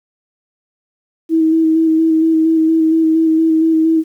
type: tone with vibrato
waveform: sine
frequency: 321.4 Hz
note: E4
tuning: 44 cents flat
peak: -9 dBFS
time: 1.29-4.04 s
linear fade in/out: 50 ms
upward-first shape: square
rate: 4.3 Hz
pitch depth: 16 cents each way
effects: 8-bit